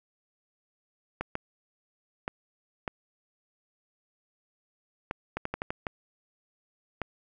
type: clicks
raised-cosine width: 0.5 ms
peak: -16 dBFS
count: 12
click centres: 1.21 / 1.354 / 2.279 / 2.878 / 5.111 / 5.37 / 5.454 / 5.54 / 5.619 / 5.705 / 5.868 / 7.017 s
effects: none